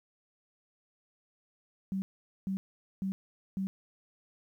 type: tone bursts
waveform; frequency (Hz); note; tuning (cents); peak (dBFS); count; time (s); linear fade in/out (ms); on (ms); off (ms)
sine; 192.3; G3; -33; -30; 4; 1.92-3.67; 0; 100; 450
effects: 11-bit